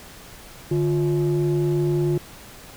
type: tone pair together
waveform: sine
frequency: 148.08 / 352.2 Hz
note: D3 / F4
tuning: +15 / +15 cents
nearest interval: octave + minor third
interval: 1500 cents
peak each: -19 dBFS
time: 0.71-2.18 s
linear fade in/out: 5 ms
effects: tanh soft clip ceiling -15 dBFS + pink hiss -43 dBFS RMS until 2.76 s